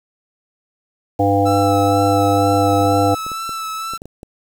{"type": "harmonic tone", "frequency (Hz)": 99.9, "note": "G2", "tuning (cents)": 33, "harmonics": [1, 3, 5, 7, 8], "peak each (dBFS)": [-19, -18, -18, -18, -20], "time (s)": [1.19, 3.15], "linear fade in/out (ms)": 10}
{"type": "tone with vibrato", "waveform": "45% pulse", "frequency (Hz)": 1318.5, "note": "E6", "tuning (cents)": 0, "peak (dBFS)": -23, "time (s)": [1.45, 3.98], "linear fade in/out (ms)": 20, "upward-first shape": "sine", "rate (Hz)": 2.1, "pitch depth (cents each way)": 25}
{"type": "clicks", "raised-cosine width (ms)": 2, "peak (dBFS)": -21, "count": 12, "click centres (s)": [2.539, 2.732, 2.813, 2.854, 2.931, 3.265, 3.317, 3.493, 3.936, 4.019, 4.056, 4.231]}
{"effects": ["7-bit"]}